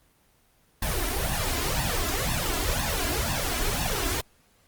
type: noise with flanger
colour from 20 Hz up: pink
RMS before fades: -27 dBFS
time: 0.82-4.21 s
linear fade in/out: 5 ms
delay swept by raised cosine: 1.1 to 3 ms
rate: 2 Hz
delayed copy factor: +0.9
effects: pink hiss -63 dBFS RMS until 4.67 s + Opus 24 kbps